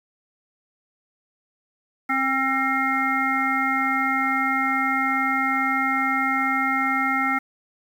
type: harmonic tone with a mistuned harmonic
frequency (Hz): 265.9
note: C4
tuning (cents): +28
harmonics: 1 / 3 / 5 / 7 / 8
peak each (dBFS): -27 / -27 / -24 / -29 / -25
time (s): 2.09-7.39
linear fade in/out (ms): 10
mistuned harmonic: 5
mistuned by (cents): +25
effects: 8-bit